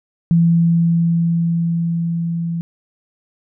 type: tone with level ramp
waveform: sine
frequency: 168.1 Hz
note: E3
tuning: 34 cents sharp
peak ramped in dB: -9 to -19 dBFS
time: 0.31-2.61 s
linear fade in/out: 0 ms
effects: none